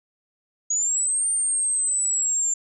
sine linear two-way sweep, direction up then down, 6700 to 8870 to 7260 Hz, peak -20 dBFS, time 0.7-2.54 s, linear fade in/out 5 ms, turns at 1.28 s, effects none

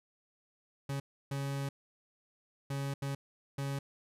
40% pulse tone bursts at uneven times, 138.8 Hz, C#3, 3 cents sharp, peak -33 dBFS, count 5, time 0.89-1 / 1.31-1.69 / 2.7-2.94 / 3.02-3.15 / 3.58-3.79 s, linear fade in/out 5 ms, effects resampled to 32000 Hz

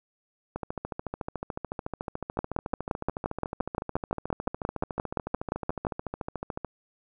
two click trains, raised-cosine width 1 ms, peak -18 / -12 dBFS, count 85 / 21, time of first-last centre 0.56-6.647 / 2.39-5.868 s, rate 13.8 / 5.75 Hz, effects none

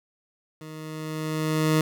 20% pulse tone with level ramp, 156.3 Hz, D#3, 8 cents sharp, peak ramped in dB -34 to -13 dBFS, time 0.61-1.81 s, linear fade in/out 2 ms, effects none

